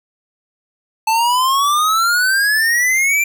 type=exponential sweep; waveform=square; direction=up; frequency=874 to 2374 Hz; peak=-13 dBFS; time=1.07-3.24 s; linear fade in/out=5 ms; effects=9-bit